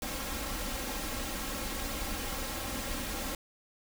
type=noise with comb filter; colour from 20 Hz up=pink; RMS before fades=-36 dBFS; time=0.02-3.35 s; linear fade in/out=2 ms; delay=3.7 ms; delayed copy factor=+0.7; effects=none